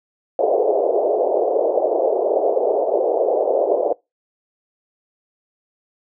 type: band-pass noise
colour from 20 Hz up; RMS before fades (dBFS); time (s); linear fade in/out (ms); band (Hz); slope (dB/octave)
pink; -18; 0.39-3.93; 2; 390 to 700; 48
effects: noise-tail reverb RT60 0.2 s tail -23 dB re dry